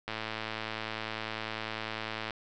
click train, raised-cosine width 0.3 ms, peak -19 dBFS, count 246, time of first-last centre 0.08-2.307 s, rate 110 Hz, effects resampled to 16000 Hz + 8-bit

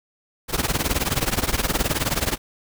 pink noise with tremolo, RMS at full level -19 dBFS, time 0.48-2.38 s, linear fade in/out 50 ms, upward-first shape triangle, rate 19 Hz, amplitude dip 95%, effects none

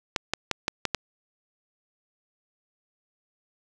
clicks, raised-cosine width 0.2 ms, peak -7 dBFS, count 6, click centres 0.162 / 0.336 / 0.513 / 0.681 / 0.853 / 0.947 s, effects none

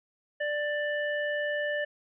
harmonic tone, 590 Hz, D5, 8 cents sharp, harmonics 1 / 3 / 5, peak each -30 / -31 / -43 dBFS, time 0.4-1.85 s, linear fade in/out 10 ms, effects none

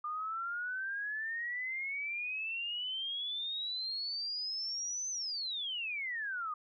sine exponential two-way sweep, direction up then down, 1203 to 6210 to 1203 Hz, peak -35 dBFS, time 0.04-6.54 s, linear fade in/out 5 ms, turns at 5.1 s, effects none

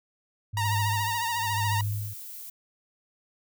sine tone with tremolo, 103.83 Hz, G#2, in tune, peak -25 dBFS, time 0.53-2.14 s, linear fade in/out 10 ms, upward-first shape sine, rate 1 Hz, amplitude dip 95%
sawtooth tone with vibrato, 932.3 Hz, A#5, in tune, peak -23 dBFS, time 0.57-1.81 s, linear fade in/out 2 ms, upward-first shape triangle, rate 14 Hz, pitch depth 66 cents each way
violet noise, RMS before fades -41 dBFS, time 0.65-2.5 s, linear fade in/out 5 ms
effects none

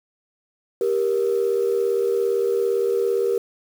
sine tone pair together, 393.5 / 471.1 Hz, G4 / A#4, +7 / +18 cents, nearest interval minor third, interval 311 cents, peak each -20 dBFS, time 0.81-3.38 s, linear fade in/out 2 ms, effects tanh soft clip ceiling -12 dBFS + 7-bit

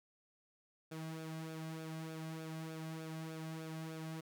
sawtooth tone with flanger, 160 Hz, D#3, 49 cents sharp, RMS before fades -45 dBFS, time 0.91-4.21 s, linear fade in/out 10 ms, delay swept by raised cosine 0.98 to 2.28 ms, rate 3.3 Hz, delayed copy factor -0.6, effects none

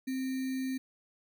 sine tone with sample-and-hold, 261.7 Hz, C4, in tune, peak -31 dBFS, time 0.07-0.78 s, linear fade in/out 10 ms, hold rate 2100 Hz, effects none

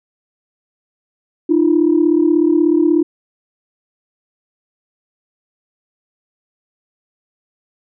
sine tone pair together, 305.1 / 341.6 Hz, D#4 / F4, -34 / -38 cents, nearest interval major second, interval 196 cents, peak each -12 dBFS, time 1.49-3.03 s, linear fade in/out 10 ms, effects tanh soft clip ceiling -3 dBFS

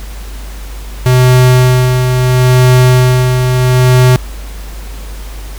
square tone with tremolo, 126.7 Hz, B2, 45 cents sharp, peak -4 dBFS, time 1.06-4.16 s, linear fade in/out 0 ms, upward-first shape sine, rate 0.74 Hz, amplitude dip 45%, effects added 50 Hz sine -22 dBFS peak until 5.58 s + pink hiss -33 dBFS RMS until 5.58 s

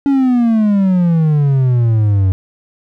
triangle exponential sweep, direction down, 283.2 to 92.5 Hz, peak -7 dBFS, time 0.06-2.32 s, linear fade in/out 0 ms, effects none

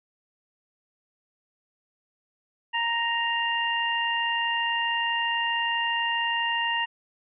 harmonic tone, 932.3 Hz, A#5, in tune, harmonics 1 / 2 / 3, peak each -28 / -28 / -28 dBFS, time 2.73-6.86 s, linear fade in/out 20 ms, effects none

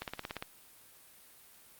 click train, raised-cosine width 0.3 ms, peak -21 dBFS, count 8, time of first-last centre 0.02-0.425 s, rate 17.3 Hz, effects white hiss -58 dBFS RMS until 1.79 s + Opus 48 kbps

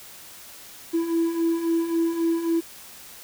triangle beating tone pair, 329.6 / 333.3 Hz, E4 / E4, 0 / +19 cents, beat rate 3.7 Hz, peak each -25 / -19 dBFS, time 0.93-2.61 s, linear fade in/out 20 ms, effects tanh soft clip ceiling -14 dBFS + white hiss -44 dBFS RMS until 3.23 s

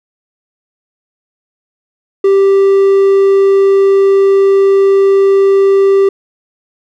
triangle tone, 392 Hz, G4, in tune, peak -3 dBFS, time 2.24-6.09 s, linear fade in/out 5 ms, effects none

